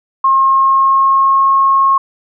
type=tone with pitch glide; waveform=sine; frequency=1073 to 1085.5 Hz; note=C6 to C#6; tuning=+43 to -37 cents; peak=-7 dBFS; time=0.24-1.98 s; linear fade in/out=5 ms; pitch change=+20 cents; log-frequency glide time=0.35-1.5 s; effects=none